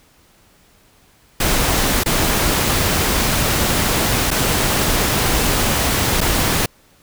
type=noise with dropouts; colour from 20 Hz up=pink; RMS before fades=-17 dBFS; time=1.4-6.66 s; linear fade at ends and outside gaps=5 ms; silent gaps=2.036-2.059 / 4.306-4.312 / 6.207-6.212 s; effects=pink hiss -53 dBFS RMS until 7.02 s